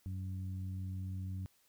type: harmonic tone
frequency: 94.1 Hz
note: F#2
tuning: 30 cents sharp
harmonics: 1 / 2 / 3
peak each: -38 / -47 / -56 dBFS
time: 0.06-1.46 s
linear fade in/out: 0 ms
effects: white hiss -71 dBFS RMS until 1.68 s